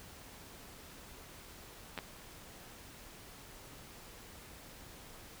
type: clicks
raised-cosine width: 0.3 ms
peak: -23 dBFS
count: 2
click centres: 1.977 / 1.988 s
effects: pink hiss -53 dBFS RMS until 5.4 s